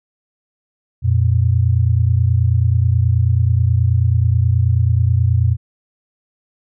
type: tone pair together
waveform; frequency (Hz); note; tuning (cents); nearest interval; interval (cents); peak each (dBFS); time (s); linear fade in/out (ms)
sine; 88.8 / 118.12; F2 / A#2; +29 / +23; perfect fourth; 494; -14; 1.02-5.57; 50
effects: none